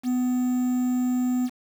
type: tone with quantisation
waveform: triangle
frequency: 250 Hz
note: B3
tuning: 21 cents sharp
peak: -19 dBFS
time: 0.03-1.5 s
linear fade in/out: 50 ms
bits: 7
effects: none